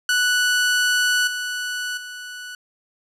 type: tone with level steps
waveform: sawtooth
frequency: 1480 Hz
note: F#6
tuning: in tune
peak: -13 / -21 / -29 dBFS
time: 0.09-2.55 s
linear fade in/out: 2 ms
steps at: 1.27 / 1.97 s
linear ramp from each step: 5 ms
effects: low-pass 11000 Hz 12 dB/octave